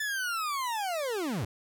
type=linear sweep; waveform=40% pulse; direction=down; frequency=1760 to 82.41 Hz; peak=-29 dBFS; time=0-1.45 s; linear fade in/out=5 ms; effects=none